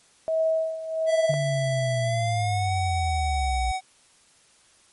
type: tone with tremolo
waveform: sine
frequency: 643 Hz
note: E5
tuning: 43 cents flat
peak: -19 dBFS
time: 0.28-1.34 s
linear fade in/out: 0 ms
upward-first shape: sine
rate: 1.4 Hz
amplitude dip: 75%
type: tone with pitch glide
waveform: square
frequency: 662 to 751.7 Hz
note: E5 to F#5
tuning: +7 to +27 cents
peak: -26 dBFS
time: 1.06-3.81 s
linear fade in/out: 50 ms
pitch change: +220 cents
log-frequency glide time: 2.01-2.74 s
type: linear sweep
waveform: sine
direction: down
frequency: 148.1 to 58.27 Hz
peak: -24 dBFS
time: 1.29-3.72 s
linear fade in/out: 10 ms
effects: white hiss -58 dBFS RMS until 4.92 s + MP3 48 kbps